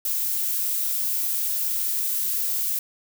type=noise; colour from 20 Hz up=violet; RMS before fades=-25 dBFS; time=0.05-2.79 s; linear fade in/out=2 ms; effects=none